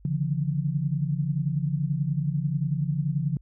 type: tone cluster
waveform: sine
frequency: 141.1 / 152.3 / 170.6 Hz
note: C#3 / D#3 / F3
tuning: +31 / -37 / -40 cents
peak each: -26 / -30 / -29 dBFS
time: 0.05-3.37 s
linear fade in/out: 2 ms
effects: added 50 Hz sine -50 dBFS peak until 3.41 s